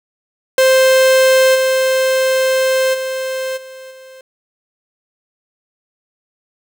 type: tone with level steps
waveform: 45% pulse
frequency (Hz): 523.3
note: C5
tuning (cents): 0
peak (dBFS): -8 / -12 / -19 / -32 / -36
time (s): 0.58-4.21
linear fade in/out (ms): 2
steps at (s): 1.54 / 2.93 / 3.56 / 3.9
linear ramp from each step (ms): 20
effects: none